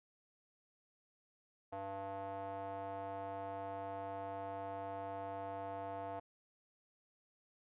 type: tone with band-pass filter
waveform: square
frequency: 98 Hz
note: G2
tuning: in tune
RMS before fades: -44 dBFS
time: 1.72-6.2 s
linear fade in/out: 10 ms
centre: 740 Hz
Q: 3.7
effects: resampled to 8000 Hz